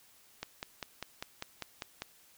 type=click train; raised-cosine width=0.2 ms; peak=-20 dBFS; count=9; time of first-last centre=0.43-2.02 s; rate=5.03 Hz; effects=white hiss -62 dBFS RMS until 2.37 s